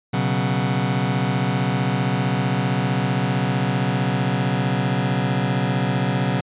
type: chord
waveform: sawtooth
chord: B suspended second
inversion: none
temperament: just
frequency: 123.47 / 138.9 / 185.21 Hz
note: B2 / C#3 / F#3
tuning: 0 / +4 / +2 cents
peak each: -19 dBFS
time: 0.13-6.41 s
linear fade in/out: 10 ms
effects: resampled to 8000 Hz